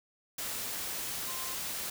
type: tone in noise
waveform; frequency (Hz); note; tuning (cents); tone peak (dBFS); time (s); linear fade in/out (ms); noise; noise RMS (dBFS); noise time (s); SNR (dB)
sine; 1046.5; C6; 0; -45; 1.27-1.54; 5; white; -37; 0.38-1.9; -11
effects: none